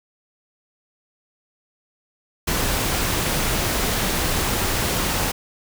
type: noise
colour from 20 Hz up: pink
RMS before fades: -22 dBFS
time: 2.47-5.32 s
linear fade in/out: 10 ms
effects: none